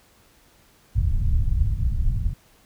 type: low-pass noise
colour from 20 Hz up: pink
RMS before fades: -21 dBFS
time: 0.95-2.34 s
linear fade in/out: 10 ms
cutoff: 120 Hz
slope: 24 dB/octave
effects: pink hiss -57 dBFS RMS until 2.65 s